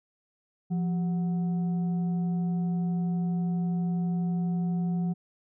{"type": "tone with frequency modulation", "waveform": "sine", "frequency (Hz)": 174.1, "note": "F3", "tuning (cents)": -5, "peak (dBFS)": -25, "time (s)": [0.7, 5.14], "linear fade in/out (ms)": 20, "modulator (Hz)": 564, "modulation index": 0.22, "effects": []}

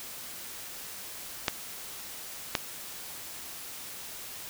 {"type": "clicks", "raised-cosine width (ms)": 0.2, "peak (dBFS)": -7, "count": 2, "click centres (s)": [1.482, 2.552], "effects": ["white hiss -42 dBFS RMS until 4.49 s"]}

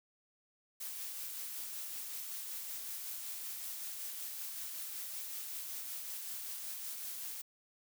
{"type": "noise with tremolo", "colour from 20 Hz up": "blue", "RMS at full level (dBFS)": -42, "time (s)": [0.8, 7.42], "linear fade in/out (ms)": 10, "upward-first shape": "sine", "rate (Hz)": 5.3, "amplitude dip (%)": 25, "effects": []}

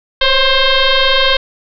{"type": "tone with frequency modulation", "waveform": "sine", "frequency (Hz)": 1581, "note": "G6", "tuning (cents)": 14, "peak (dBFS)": -8, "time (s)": [0.21, 1.37], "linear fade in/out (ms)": 5, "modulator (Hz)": 531, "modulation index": 4.5, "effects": []}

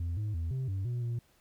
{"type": "tone with pitch steps", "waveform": "sine", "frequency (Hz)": [85, 105.9, 82.5, 131.1, 96.3, 121.4, 118.4], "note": ["F2", "G#2", "E2", "C3", "G2", "B2", "A#2"], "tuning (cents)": [-46, 34, 2, 4, -30, -29, 27], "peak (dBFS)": -28, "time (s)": [0, 1.19], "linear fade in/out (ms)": 5, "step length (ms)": 170, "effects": ["tanh soft clip ceiling -30 dBFS", "pink hiss -67 dBFS RMS until 1.4 s"]}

